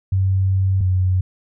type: tone pair in turn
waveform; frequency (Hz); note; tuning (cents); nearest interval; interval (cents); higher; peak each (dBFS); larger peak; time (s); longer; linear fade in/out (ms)
sine; 95.4 / 92.47; G2 / F#2; -47 / -1; minor second; 54; first; -14; neither; 0.12-0.81 / 0.81-1.21; first; 5
effects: none

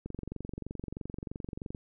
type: click train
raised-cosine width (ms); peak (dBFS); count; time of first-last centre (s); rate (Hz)
3; -25; 40; 0.06-1.748; 23.1
effects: none

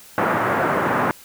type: band-pass noise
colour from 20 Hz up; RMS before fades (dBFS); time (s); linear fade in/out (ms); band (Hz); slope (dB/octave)
white; -20; 0.18-1.11; 0; 110 to 1500; 24
effects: white hiss -45 dBFS RMS until 1.24 s

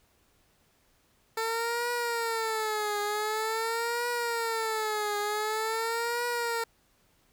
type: tone with vibrato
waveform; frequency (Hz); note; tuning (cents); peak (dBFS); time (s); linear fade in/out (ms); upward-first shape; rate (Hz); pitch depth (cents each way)
15% pulse; 446; A4; +23; -22; 1.37-6.64; 5; triangle; 0.46; 140
effects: pink hiss -67 dBFS RMS until 7.32 s

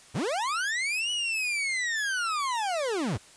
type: linear two-way sweep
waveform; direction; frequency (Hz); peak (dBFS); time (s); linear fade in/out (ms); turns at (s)
40% pulse; up then down; 75.7 to 2960 to 75.7; -26; 0.14-3.18; 20; 1.11
effects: white hiss -53 dBFS RMS until 3.36 s + resampled to 22050 Hz

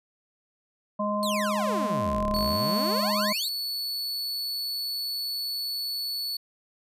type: harmonic tone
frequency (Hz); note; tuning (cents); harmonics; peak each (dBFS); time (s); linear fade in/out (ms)
207.7; G#3; 0; 1 / 3 / 5; -29 / -29 / -29; 0.99-3.33; 10
type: exponential two-way sweep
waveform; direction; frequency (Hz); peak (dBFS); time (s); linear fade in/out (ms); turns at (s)
sawtooth; down then up; 4435 to 30.87 to 4435; -27; 1.23-3.49; 0; 2.29
type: tone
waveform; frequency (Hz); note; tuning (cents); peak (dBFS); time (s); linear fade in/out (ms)
45% pulse; 4435; C#8; 0; -28; 2.34-6.37; 5
effects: resampled to 32000 Hz

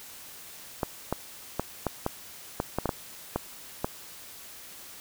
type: clicks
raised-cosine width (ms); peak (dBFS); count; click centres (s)
1; -12; 11; 0.832 / 1.126 / 1.596 / 1.867 / 2.064 / 2.601 / 2.786 / 2.857 / 2.892 / 3.36 / 3.845
effects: white hiss -46 dBFS RMS until 5 s

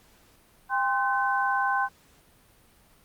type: tone cluster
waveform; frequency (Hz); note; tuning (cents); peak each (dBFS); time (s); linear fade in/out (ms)
sine; 798 / 1043 / 1524; G5 / C6 / G6; +31 / -6 / -49; -27; 0.69-1.89; 50
effects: pink hiss -59 dBFS RMS until 3.04 s + Opus 48 kbps

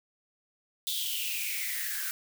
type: noise with high-pass filter sweep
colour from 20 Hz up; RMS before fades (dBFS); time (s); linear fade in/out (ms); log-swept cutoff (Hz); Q
blue; -33; 0.87-2.11; 0; 3600 to 1500; 8.6
effects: none

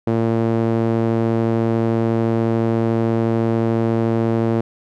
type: tone with band-pass filter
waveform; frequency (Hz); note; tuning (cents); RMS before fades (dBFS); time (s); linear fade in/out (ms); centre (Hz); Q
sawtooth; 113.9; A#2; -40; -18; 0.07-4.61; 5; 350; 1
effects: none

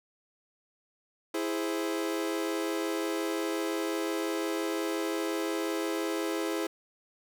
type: chord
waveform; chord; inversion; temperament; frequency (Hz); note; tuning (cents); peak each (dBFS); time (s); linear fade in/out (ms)
40% pulse; E augmented; none; equal; 329.6 / 415.3 / 523.3; E4 / G#4 / B#4; 0 / 0 / 0; -31 / -34 / -36; 1.34-6.67; 5
effects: none

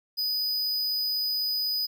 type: tone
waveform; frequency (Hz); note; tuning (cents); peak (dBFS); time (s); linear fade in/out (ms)
square; 4978; D#8; 0; -26; 0.17-1.87; 20
effects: 11-bit

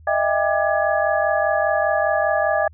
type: tone cluster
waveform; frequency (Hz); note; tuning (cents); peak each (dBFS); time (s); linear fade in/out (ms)
sine; 616 / 661 / 798 / 1190 / 1685; D#5 / E5 / G5 / D6 / G#6; -17 / +5 / +31 / +22 / +25; -21 / -22 / -23 / -28 / -24; 0.07-2.68; 5
effects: added 79 Hz sine -43 dBFS peak until 2.73 s

